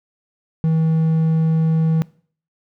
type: tone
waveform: triangle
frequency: 160.7 Hz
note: E3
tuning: 44 cents flat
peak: -12 dBFS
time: 0.64-2.02 s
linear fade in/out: 0 ms
effects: noise-tail reverb RT60 0.5 s tail -22 dB re dry